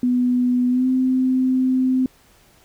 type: tone with pitch glide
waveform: sine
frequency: 247.9 to 258.1 Hz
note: B3 to C4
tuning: +7 to -23 cents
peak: -15 dBFS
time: 0.03-2.06 s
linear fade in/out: 2 ms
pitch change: +70 cents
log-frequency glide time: 0.69-0.87 s
effects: pink hiss -54 dBFS RMS until 2.64 s